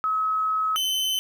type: tone pair in turn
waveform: sine / 40% pulse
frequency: 1282 / 3049 Hz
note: E6 / G7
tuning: -49 / -49 cents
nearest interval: octave + minor third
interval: 1500 cents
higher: second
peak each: -21 / -22 dBFS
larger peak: first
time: 0.04-0.76 / 0.76-1.19 s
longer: first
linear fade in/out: 0 ms
effects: 10-bit

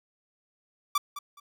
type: tone with echo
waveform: 45% pulse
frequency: 1164 Hz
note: D6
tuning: 16 cents flat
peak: -22 dBFS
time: 0.95-0.98 s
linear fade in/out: 5 ms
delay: 210 ms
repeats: 2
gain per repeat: -13 dB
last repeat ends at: 1.4 s
effects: none

